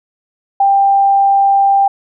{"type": "tone", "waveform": "sine", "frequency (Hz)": 791, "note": "G5", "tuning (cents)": 15, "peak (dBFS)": -7, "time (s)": [0.6, 1.88], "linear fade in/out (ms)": 5, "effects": []}